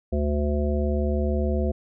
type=harmonic tone; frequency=73.42 Hz; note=D2; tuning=in tune; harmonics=1 / 3 / 5 / 7 / 9; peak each=-23 / -28 / -30 / -31 / -33 dBFS; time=0.12-1.72 s; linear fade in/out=10 ms; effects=none